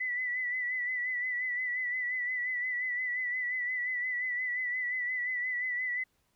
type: tone with vibrato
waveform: sine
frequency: 1986 Hz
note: B6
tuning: 9 cents sharp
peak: -30 dBFS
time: 0-6.04 s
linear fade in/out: 10 ms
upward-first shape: sine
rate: 5.7 Hz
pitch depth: 42 cents each way
effects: pink hiss -74 dBFS RMS until 6.35 s